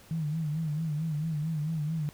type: tone with vibrato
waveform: sine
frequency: 155.56 Hz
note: D#3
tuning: in tune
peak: -28 dBFS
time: 0.11-2.09 s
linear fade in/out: 0 ms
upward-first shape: sine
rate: 4.5 Hz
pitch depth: 93 cents each way
effects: pink hiss -55 dBFS RMS until 2.13 s